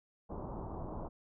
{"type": "low-pass noise", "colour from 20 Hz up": "pink", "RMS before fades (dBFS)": -42, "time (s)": [0.29, 1.09], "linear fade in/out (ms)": 20, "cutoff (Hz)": 1100, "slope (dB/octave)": 48, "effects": []}